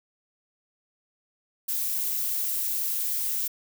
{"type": "noise", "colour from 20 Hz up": "violet", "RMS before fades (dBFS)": -28, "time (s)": [1.68, 3.48], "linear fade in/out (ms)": 10, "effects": []}